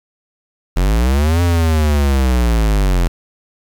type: linear two-way sweep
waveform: square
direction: up then down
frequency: 41.78 to 87.9 to 41.78 Hz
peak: -12 dBFS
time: 0.76-3.08 s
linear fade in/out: 10 ms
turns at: 1.42 s
effects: 7-bit